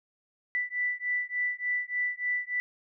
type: beating tone pair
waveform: sine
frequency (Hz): 1975.5 / 1978.9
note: B6 / B6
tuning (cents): 0 / +3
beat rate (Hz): 3.4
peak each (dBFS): -31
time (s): 0.55-2.6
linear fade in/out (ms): 0
effects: none